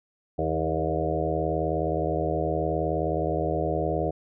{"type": "harmonic tone with a mistuned harmonic", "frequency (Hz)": 79.2, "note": "D#2", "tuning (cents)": 31, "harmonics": [1, 2, 4, 5, 6, 7, 8, 9], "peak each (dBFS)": [-32, -32, -32, -32, -32, -32, -32, -32], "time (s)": [0.38, 4.11], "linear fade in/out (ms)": 10, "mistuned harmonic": 5, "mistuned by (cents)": 36, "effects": []}